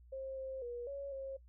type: tone with pitch steps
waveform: sine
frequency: 533 / 529 / 481.1 / 558 / 539 Hz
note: C5 / C5 / B4 / C#5 / C#5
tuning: +32 / +19 / -45 / +11 / -49 cents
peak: -40 dBFS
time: 0.12-1.37 s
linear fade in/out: 10 ms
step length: 250 ms
effects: noise-tail reverb RT60 0.1 s tail -23 dB re dry + added 60 Hz sine -57 dBFS peak until 1.48 s